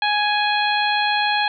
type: harmonic tone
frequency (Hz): 833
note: G#5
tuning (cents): +5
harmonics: 1 / 2 / 3 / 4 / 5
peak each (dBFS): -20 / -23 / -25 / -26 / -27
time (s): 0.02-1.48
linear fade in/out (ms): 2
effects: none